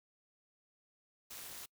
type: noise with amplitude modulation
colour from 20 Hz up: white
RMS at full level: -44 dBFS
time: 1.3-1.66 s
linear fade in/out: 10 ms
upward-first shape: sine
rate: 257 Hz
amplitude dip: 90%
effects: noise-tail reverb RT60 0.1 s tail -26 dB re dry